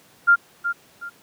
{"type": "tone with echo", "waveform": "sine", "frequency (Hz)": 1396.9, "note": "F6", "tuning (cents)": 0, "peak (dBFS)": -10, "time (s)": [0.27, 0.36], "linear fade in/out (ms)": 20, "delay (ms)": 370, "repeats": 2, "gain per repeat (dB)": -10, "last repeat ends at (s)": 1.1, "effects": ["pink hiss -53 dBFS RMS until 1.22 s", "high-pass 150 Hz 12 dB/octave"]}